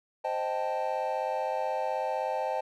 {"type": "chord", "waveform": "triangle", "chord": "A half-diminished seventh", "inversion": "first", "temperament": "equal", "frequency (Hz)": [523.3, 622.3, 784, 880], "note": ["C5", "Eb5", "G5", "A5"], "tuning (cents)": [0, 0, 0, 0], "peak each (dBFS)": -32, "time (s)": [0.24, 2.61], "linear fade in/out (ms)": 10, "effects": []}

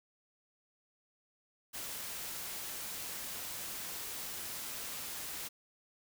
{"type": "noise", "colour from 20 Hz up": "white", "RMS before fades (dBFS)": -42, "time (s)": [1.73, 5.49], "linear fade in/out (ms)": 20, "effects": []}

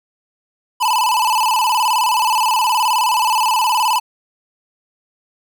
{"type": "tone with vibrato", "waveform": "square", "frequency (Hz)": 932.3, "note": "A#5", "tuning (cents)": 0, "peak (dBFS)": -14, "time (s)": [0.8, 4], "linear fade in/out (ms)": 20, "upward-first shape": "square", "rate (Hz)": 19, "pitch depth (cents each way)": 110, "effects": []}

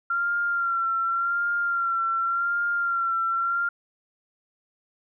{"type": "tone with vibrato", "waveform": "sine", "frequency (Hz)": 1377, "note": "F6", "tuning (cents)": -25, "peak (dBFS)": -22, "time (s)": [0.1, 3.69], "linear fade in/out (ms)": 5, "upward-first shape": "sine", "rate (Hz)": 0.88, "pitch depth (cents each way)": 35, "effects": []}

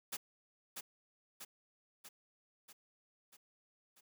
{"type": "noise with echo", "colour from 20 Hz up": "white", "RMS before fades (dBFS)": -41, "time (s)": [0.12, 0.17], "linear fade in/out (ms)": 10, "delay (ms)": 640, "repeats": 6, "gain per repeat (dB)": -4, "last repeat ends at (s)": 4.01, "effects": ["high-pass 150 Hz 12 dB/octave"]}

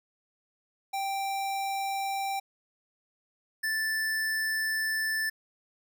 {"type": "tone pair in turn", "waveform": "square", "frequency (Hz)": [784, 1760], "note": ["G5", "A6"], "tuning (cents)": [0, 0], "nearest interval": "octave + major second", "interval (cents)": 1400, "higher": "second", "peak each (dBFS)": [-30, -28], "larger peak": "second", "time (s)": [[0.93, 2.4], [3.63, 5.3]], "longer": "second", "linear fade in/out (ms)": 10, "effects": []}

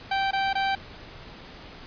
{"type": "tone bursts", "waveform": "sawtooth", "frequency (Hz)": 780, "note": "G5", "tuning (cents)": -9, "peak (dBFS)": -19, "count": 3, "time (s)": [0.11, 0.752], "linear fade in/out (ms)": 5, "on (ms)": 200, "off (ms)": 21, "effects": ["pink hiss -44 dBFS RMS until 1.86 s", "resampled to 11025 Hz"]}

